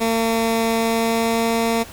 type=tone with pitch glide; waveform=15% pulse; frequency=227 to 228.7 Hz; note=A#3 to A#3; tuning=-46 to -33 cents; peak=-11 dBFS; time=0-1.84 s; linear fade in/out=20 ms; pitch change=+13 cents; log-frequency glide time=0.75-1.51 s; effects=pink hiss -39 dBFS RMS until 1.92 s